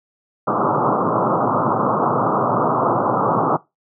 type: band-pass noise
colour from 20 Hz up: white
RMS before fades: -18 dBFS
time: 0.47-3.57 s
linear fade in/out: 10 ms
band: 110 to 1300 Hz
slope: 96 dB/octave
effects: noise-tail reverb RT60 0.2 s tail -20 dB re dry